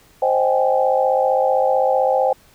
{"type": "chord", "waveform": "sine", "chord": "Ab major seventh", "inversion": "first", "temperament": "equal with one note detuned", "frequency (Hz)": [523.3, 622.3, 775, 830.6], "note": ["C5", "Eb5", "G5", "Ab5"], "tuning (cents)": [0, 0, -20, 0], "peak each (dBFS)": [-17, -22, -19, -23], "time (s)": [0.22, 2.33], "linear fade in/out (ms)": 5, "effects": ["pink hiss -52 dBFS RMS until 2.54 s"]}